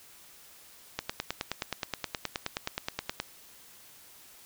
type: click train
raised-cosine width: 0.2 ms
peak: -13 dBFS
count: 22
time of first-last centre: 0.99-3.201 s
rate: 9.5 Hz
effects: white hiss -54 dBFS RMS until 4.45 s